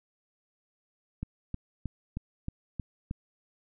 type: click train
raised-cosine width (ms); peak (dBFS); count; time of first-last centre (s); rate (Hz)
5; -21; 7; 1.23-3.111; 3.19
effects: none